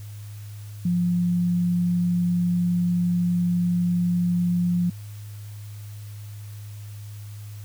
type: tone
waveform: sine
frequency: 175.9 Hz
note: F3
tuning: 13 cents sharp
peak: -19 dBFS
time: 0.85-4.9 s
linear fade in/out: 5 ms
effects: added 104 Hz sine -35 dBFS peak until 7.64 s + white hiss -51 dBFS RMS until 7.64 s